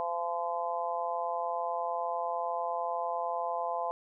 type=harmonic tone; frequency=171.1 Hz; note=F3; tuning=35 cents flat; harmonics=3 / 4 / 5 / 6; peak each=-38 / -34 / -36 / -36 dBFS; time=0-3.91 s; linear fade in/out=0 ms; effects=none